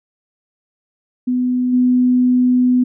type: tone with level steps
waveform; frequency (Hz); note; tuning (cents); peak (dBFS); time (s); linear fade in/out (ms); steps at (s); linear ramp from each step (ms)
sine; 250; B3; +21; -14 / -10; 1.27-2.84; 10; 1.72; 20
effects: none